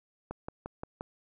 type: click train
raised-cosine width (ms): 1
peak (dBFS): -23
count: 5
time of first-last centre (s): 0.31-1.009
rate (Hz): 5.72
effects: none